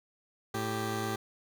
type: tone pair together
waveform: 15% pulse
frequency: 110 / 392 Hz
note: A2 / G4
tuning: 0 / 0 cents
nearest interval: octave + minor seventh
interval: 2200 cents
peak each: -28 dBFS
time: 0.54-1.16 s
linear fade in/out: 5 ms
effects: none